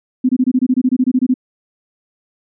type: tone bursts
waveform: sine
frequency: 254.8 Hz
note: C4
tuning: 46 cents flat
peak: -9 dBFS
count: 15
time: 0.24-1.341 s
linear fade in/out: 10 ms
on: 51 ms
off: 24 ms
effects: none